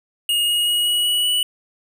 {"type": "tone with pitch steps", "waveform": "square", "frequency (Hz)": [2860, 2878, 2897, 2915, 2934, 2952], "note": ["F7", "F#7", "F#7", "F#7", "F#7", "F#7"], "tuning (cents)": [41, -49, -37, -26, -15, -5], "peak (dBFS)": -17, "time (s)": [0.29, 1.43], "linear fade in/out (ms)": 2, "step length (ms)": 190, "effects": []}